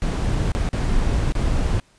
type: noise with dropouts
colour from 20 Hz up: brown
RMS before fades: -20 dBFS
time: 0.02-1.8 s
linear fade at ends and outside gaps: 0 ms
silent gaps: 0.519-0.55 / 0.689-0.731 / 1.322-1.352 / 1.516-1.52 s
effects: pink hiss -57 dBFS RMS until 1.98 s + resampled to 22050 Hz